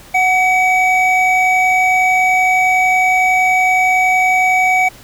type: tone pair together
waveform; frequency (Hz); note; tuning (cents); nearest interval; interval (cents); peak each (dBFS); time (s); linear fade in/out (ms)
triangle; 740.4 / 2272; F#5 / C#7; +1 / +42; octave + perfect fifth; 1941; -11; 0.14-4.89; 10
effects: pink hiss -40 dBFS RMS until 5.03 s